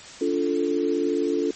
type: tone cluster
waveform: sine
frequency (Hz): 287.5 / 346.9 / 440.4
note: D4 / F4 / A4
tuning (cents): -37 / -12 / +2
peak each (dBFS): -25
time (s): 0.21-1.51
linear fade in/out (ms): 5
effects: white hiss -42 dBFS RMS until 1.55 s + MP3 32 kbps